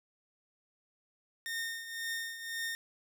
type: tone with tremolo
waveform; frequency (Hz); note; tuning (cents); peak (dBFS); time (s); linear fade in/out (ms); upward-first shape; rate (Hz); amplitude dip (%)
sawtooth; 1831; A#6; -32; -30; 1.46-2.75; 0; triangle; 1.9; 70
effects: none